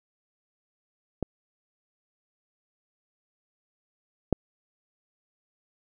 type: clicks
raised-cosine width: 2 ms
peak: -14 / -7 dBFS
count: 2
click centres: 1.227 / 4.327 s
effects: none